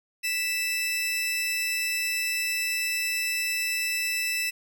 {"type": "tone pair together", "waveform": "sawtooth", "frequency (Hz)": [1975.5, 2637], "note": ["B6", "E7"], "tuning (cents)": [0, 0], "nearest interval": "perfect fourth", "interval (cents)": 500, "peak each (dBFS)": [-30, -23], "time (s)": [0.23, 4.51], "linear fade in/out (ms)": 20, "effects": []}